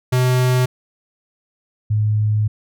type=tone pair in turn; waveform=square / sine; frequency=126.7 / 106.54 Hz; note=B2 / G#2; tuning=+45 / +45 cents; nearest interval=minor third; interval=300 cents; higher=first; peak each=-14 dBFS; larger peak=neither; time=0.12-0.66 / 1.9-2.48 s; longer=second; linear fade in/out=10 ms; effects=none